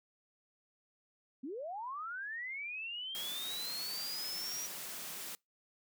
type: linear sweep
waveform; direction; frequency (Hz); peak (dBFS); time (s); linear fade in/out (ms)
sine; up; 237 to 5830; -39; 1.43-4.67; 10
type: high-pass noise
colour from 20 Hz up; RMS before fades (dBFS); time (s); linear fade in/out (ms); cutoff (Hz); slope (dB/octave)
white; -44; 3.15-5.35; 0; 120; 48
effects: noise-tail reverb RT60 0.2 s tail -26 dB re dry